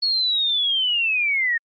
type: linear sweep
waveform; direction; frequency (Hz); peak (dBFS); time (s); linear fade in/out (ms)
sine; down; 4380 to 1818; -18; 0.02-1.58; 10
effects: Opus 48 kbps